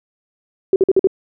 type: tone bursts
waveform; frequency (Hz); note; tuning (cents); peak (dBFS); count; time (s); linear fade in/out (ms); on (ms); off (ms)
sine; 381.8; G4; -46; -8; 5; 0.73-1.072; 2; 30; 48
effects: none